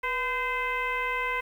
sine tone with frequency modulation, 1539 Hz, G6, 32 cents flat, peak -26 dBFS, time 0.03-1.41 s, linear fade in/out 10 ms, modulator 525 Hz, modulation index 1.8, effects 9-bit

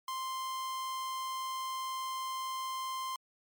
45% pulse tone, 1046.5 Hz, C6, in tune, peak -35 dBFS, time 0.08-3.16 s, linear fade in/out 2 ms, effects MP3 96 kbps

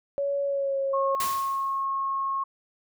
sine tone with pitch glide, 562 to 545.4 Hz, C#5 to C#5, +24 to -28 cents, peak -24 dBFS, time 0.18-1.15 s, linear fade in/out 0 ms, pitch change -52 cents, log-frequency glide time 0.45-0.78 s
sine tone, 1087 Hz, C#6, 34 cents flat, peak -25 dBFS, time 0.93-2.44 s, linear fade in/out 10 ms
white noise with exponential decay, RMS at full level -29 dBFS, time 1.2-1.85 s, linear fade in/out 2 ms, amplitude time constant 140 ms
effects none

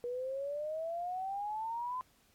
sine exponential sweep, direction up, 479 to 1027 Hz, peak -35 dBFS, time 0.04-2.01 s, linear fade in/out 0 ms, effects pink hiss -68 dBFS RMS until 2.34 s + AAC 64 kbps

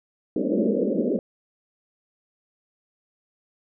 pink band-pass noise, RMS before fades -23 dBFS, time 0.36-1.19 s, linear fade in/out 2 ms, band 190 to 580 Hz, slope 96 dB/octave, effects none

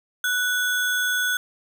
sine tone with sample-and-hold, 1480 Hz, F#6, in tune, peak -20 dBFS, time 0.24-1.37 s, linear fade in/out 2 ms, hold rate 4900 Hz, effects none

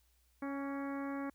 harmonic tone with a mistuned harmonic, 277.2 Hz, C#4, in tune, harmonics 1 / 2 / 3 / 4 / 5 / 6 / 7 / 8, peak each -38 / -46 / -49 / -48 / -52 / -53 / -56 / -56 dBFS, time 0.42-1.3 s, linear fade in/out 5 ms, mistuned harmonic 4, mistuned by +24 cents, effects added 60 Hz sine -70 dBFS peak until 1.34 s + white hiss -75 dBFS RMS until 1.34 s

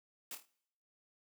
white noise with echo, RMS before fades -44 dBFS, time 0.31-0.35 s, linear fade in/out 2 ms, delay 26 ms, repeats 4, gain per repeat -7 dB, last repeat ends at 0.454 s, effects noise-tail reverb RT60 0.7 s tail -22 dB re dry + high-pass 200 Hz 12 dB/octave

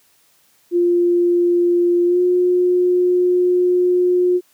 sine tone with pitch glide, 349.2 to 359.2 Hz, F4 to F4, 0 to +49 cents, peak -12 dBFS, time 0.71-4.41 s, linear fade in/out 50 ms, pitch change +49 cents, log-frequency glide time 2.06-2.2 s, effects white hiss -57 dBFS RMS until 4.53 s + high-pass 80 Hz 12 dB/octave

